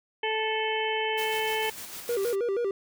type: harmonic tone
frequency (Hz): 437.8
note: A4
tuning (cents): -9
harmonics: 1 / 2 / 4 / 5 / 6 / 7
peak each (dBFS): -30 / -31 / -35 / -34 / -37 / -34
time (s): 0.23-1.7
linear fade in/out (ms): 5
type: noise with tremolo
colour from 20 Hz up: white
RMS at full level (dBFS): -39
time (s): 1.17-2.36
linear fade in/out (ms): 20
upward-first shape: square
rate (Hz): 6.6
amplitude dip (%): 35
type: tone with vibrato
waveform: triangle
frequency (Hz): 432.8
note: A4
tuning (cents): -29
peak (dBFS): -23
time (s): 2.09-2.71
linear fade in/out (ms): 2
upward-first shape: square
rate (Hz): 6.3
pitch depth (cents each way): 170
effects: none